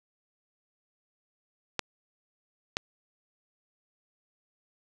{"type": "clicks", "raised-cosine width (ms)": 0.2, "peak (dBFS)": -10, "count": 2, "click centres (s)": [1.793, 2.769], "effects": []}